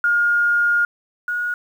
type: tone pair in turn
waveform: sine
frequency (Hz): 1421 / 1447.5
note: F6 / F#6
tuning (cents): +30 / -38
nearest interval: unison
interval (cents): 32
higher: second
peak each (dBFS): -14 / -20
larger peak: first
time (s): 0.04-0.85 / 1.28-1.54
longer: first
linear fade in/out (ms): 2
effects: 8-bit